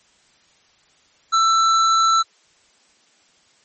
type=tone; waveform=square; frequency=1331 Hz; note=E6; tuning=16 cents sharp; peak=-14 dBFS; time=1.32-2.23 s; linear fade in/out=20 ms; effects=white hiss -57 dBFS RMS until 3.64 s + MP3 32 kbps